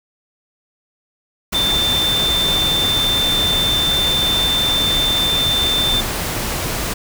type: tone in noise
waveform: sine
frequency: 3561 Hz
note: A7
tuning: 20 cents sharp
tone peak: -15 dBFS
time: 1.54-6.01 s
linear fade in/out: 10 ms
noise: pink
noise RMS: -22 dBFS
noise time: 1.52-6.94 s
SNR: +4 dB
effects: none